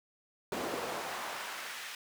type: noise with high-pass filter sweep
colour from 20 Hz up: brown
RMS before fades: -39 dBFS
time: 0.52-1.95 s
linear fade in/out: 2 ms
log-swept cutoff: 360 to 2100 Hz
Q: 0.98
effects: none